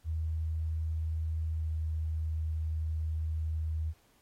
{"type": "tone with pitch glide", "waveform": "sine", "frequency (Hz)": [79.8, 79.11], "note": ["D#2", "D#2"], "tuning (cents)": [44, 29], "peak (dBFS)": -30, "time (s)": [0.04, 3.94], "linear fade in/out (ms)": 50, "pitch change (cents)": -15, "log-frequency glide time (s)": [1.57, 1.7], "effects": ["pink hiss -68 dBFS RMS until 4.21 s", "AAC 48 kbps"]}